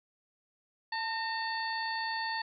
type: harmonic tone with a mistuned harmonic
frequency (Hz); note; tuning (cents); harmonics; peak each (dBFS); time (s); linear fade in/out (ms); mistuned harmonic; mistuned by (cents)
892; A5; +23; 1 / 2 / 3 / 4 / 5; -35 / -36 / -48 / -49 / -39; 0.92-2.42; 5; 2; +45
effects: none